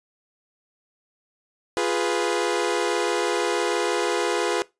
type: chord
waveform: sawtooth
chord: F diminished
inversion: none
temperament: equal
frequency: 349.2 / 415.3 / 493.9 Hz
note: F4 / Ab4 / Cb5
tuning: 0 / 0 / 0 cents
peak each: -22 dBFS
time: 1.77-4.62 s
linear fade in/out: 0 ms
effects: noise-tail reverb RT60 0.2 s tail -20 dB re dry + resampled to 22050 Hz